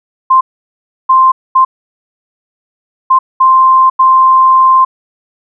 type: tone bursts at uneven times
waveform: sine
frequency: 1046.5 Hz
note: C6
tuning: in tune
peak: -3 dBFS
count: 6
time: 0.3-0.41 / 1.09-1.32 / 1.55-1.65 / 3.1-3.19 / 3.4-3.9 / 3.99-4.85 s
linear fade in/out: 10 ms
effects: none